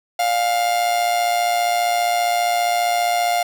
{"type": "tone with amplitude modulation", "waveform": "45% pulse", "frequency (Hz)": 703, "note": "F5", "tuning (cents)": 11, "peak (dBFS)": -14, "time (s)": [0.19, 3.43], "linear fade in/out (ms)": 5, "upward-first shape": "sine", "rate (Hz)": 115, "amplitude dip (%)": 55, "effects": []}